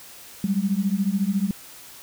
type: beating tone pair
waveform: sine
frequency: 190 / 204 Hz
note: F#3 / G#3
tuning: +46 / -31 cents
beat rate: 14 Hz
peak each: -23 dBFS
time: 0.44-1.51 s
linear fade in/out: 2 ms
effects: white hiss -44 dBFS RMS until 2.02 s